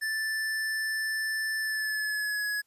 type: tone with pitch glide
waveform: square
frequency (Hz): 1760 to 1683.4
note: A6 to G#6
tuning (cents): 0 to +23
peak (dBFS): -29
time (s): 0.01-2.62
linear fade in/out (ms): 20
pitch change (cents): -77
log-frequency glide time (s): 1.59-2.45
effects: white hiss -73 dBFS RMS until 2.66 s + resampled to 32000 Hz